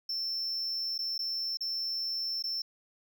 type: tone with dropouts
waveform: triangle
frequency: 5360 Hz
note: E8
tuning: 28 cents sharp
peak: -30 dBFS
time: 0.09-2.62 s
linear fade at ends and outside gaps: 5 ms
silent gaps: 0.98-0.988 / 1.18-1.19 / 1.572-1.607 / 2.425-2.438 s
effects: none